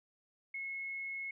sine tone, 2178 Hz, C#7, 31 cents flat, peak -38 dBFS, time 0.54-1.31 s, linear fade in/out 5 ms, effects none

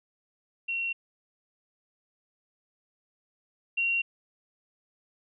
sine tone pair in turn, 2733 / 2750 Hz, F7 / F7, -38 / -27 cents, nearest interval unison, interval 11 cents, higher second, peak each -28 / -24 dBFS, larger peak second, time 0.68-0.93 / 3.77-4.02 s, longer neither, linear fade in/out 10 ms, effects none

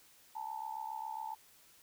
sine tone with amplitude modulation, 880 Hz, A5, in tune, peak -35 dBFS, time 0.35-1.35 s, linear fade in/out 10 ms, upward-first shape sine, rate 67.3 Hz, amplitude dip 85%, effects white hiss -63 dBFS RMS until 1.82 s

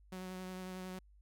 sawtooth tone with vibrato, 185 Hz, F#3, in tune, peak -39 dBFS, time 0.12-0.99 s, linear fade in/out 5 ms, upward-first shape triangle, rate 11 Hz, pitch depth 18 cents each way, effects added 50 Hz sine -60 dBFS peak until 1.21 s

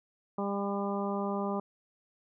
harmonic tone, 200 Hz, G3, 35 cents sharp, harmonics 1 / 2 / 3 / 4 / 5 / 6, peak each -33 / -36 / -38 / -39 / -40 / -41 dBFS, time 0.38-1.6 s, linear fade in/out 5 ms, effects none

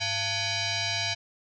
sine tone with frequency modulation, 890 Hz, A5, 20 cents sharp, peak -26 dBFS, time 0-1.15 s, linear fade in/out 20 ms, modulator 788 Hz, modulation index 6.1, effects none

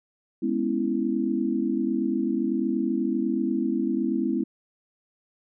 sine chord, C# minor seventh, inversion second, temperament equal with one note detuned, 207.7 / 249.1 / 277.2 / 329.6 Hz, G#3 / B3 / C#4 / E4, 0 / +15 / 0 / 0 cents, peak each -29 / -27 / -30 / -27 dBFS, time 0.42-4.44 s, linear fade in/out 10 ms, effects none

